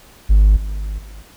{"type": "tone with level steps", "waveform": "triangle", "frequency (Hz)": 51.1, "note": "G#1", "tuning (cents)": -27, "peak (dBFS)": [-4, -19, -31], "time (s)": [0.29, 1.23], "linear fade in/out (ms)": 20, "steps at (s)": [0.56, 0.98], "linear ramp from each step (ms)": 10, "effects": ["tanh soft clip ceiling -2 dBFS", "pink hiss -46 dBFS RMS until 1.36 s"]}